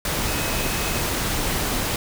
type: tone in noise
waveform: sine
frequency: 2547 Hz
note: D#7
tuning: 40 cents sharp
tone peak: -34 dBFS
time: 0.27-1.01 s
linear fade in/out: 2 ms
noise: pink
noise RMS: -24 dBFS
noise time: 0.05-1.96 s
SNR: -13 dB
effects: none